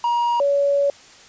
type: tone pair in turn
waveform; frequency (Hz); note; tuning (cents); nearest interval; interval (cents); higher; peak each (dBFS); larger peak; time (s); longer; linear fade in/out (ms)
triangle / sine; 950 / 564.9; A#5 / C#5; +33 / +33; major sixth; 900; first; -15; neither; 0.04-0.4 / 0.4-0.9; second; 2
effects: white hiss -46 dBFS RMS until 1.28 s + resampled to 16000 Hz